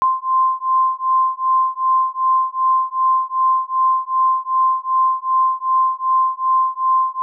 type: beating tone pair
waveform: sine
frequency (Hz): 1043 / 1045.6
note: C6 / C6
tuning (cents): -6 / -1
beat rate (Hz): 2.6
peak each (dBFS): -17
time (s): 0.02-7.22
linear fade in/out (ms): 0
effects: none